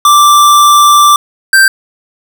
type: tone pair in turn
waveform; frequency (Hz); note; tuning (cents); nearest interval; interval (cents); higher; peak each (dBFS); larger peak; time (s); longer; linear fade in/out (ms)
square; 1174.7 / 1568; D6 / G6; 0 / 0; perfect fourth; 500; second; -3; neither; 0.05-1.16 / 1.53-1.68; first; 2
effects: none